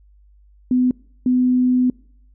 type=tone bursts at uneven times; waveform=sine; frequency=251.5 Hz; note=B3; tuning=32 cents sharp; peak=-13 dBFS; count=2; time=0.71-0.91 / 1.26-1.9 s; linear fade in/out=2 ms; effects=noise-tail reverb RT60 0.7 s tail -26 dB re dry + added 50 Hz sine -48 dBFS peak until 2.34 s